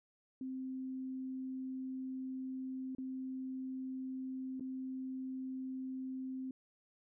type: tone with dropouts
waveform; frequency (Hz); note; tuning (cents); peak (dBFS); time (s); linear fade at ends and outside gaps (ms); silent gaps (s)
sine; 260.9; C4; -5; -39; 0.41-6.51; 2; 2.95-2.983 / 4.597-4.607
effects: none